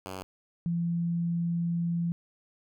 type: tone pair in turn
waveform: 5% pulse / sine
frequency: 94 / 170.22 Hz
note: F#2 / F3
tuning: +28 / -44 cents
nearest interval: minor seventh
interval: 1028 cents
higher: second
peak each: -26 dBFS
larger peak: neither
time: 0.06-0.23 / 0.66-2.12 s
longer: second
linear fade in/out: 0 ms
effects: none